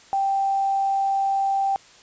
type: tone with quantisation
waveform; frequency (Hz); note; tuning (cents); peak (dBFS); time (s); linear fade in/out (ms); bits
sine; 784; G5; 0; -19; 0.13-1.76; 0; 7
effects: white hiss -50 dBFS RMS until 2.02 s + resampled to 16000 Hz